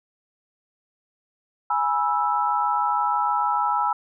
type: chord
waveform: sine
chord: E major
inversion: first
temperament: equal with one note detuned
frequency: 830.6 / 977 / 1318.5 Hz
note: G#5 / B5 / E6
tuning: 0 / -19 / 0 cents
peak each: -24 dBFS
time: 1.7-3.93 s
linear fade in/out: 5 ms
effects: none